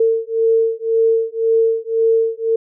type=beating tone pair; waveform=sine; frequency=451.2 / 453.1 Hz; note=A4 / A#4; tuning=+44 / -49 cents; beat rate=1.9 Hz; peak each=-16 dBFS; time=0-2.56 s; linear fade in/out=5 ms; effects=none